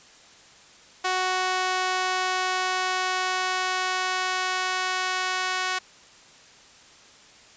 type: tone with high-pass filter sweep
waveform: sawtooth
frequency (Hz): 370.5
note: F#4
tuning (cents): +2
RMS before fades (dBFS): -26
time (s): 1.04-5.79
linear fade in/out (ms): 10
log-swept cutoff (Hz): 800 to 1200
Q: 1
effects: white hiss -51 dBFS RMS until 7.56 s + resampled to 16000 Hz